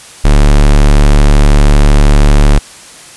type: tone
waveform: square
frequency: 36.39 Hz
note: D1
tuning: 15 cents flat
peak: -3 dBFS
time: 0.24-2.59 s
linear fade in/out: 10 ms
effects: white hiss -33 dBFS RMS until 3.16 s + resampled to 24000 Hz